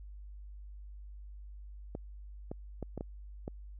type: clicks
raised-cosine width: 2 ms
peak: -25 dBFS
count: 6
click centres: 1.951 / 2.515 / 2.827 / 2.977 / 3.009 / 3.479 s
effects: added 50 Hz sine -45 dBFS peak until 3.79 s